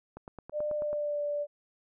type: click train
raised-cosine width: 1 ms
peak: -29 dBFS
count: 8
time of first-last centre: 0.17-0.93 s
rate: 9.21 Hz
type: tone with pitch glide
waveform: sine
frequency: 599 to 584.6 Hz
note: D5 to D5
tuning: +34 to -8 cents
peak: -29 dBFS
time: 0.52-1.47 s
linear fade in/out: 50 ms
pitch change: -42 cents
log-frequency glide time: 0.73-1.22 s
effects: none